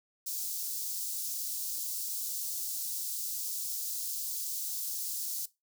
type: high-pass noise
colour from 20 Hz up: white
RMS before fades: -36 dBFS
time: 0.26-5.46 s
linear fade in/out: 10 ms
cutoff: 4800 Hz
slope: 24 dB/octave
effects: noise-tail reverb RT60 0.2 s tail -18 dB re dry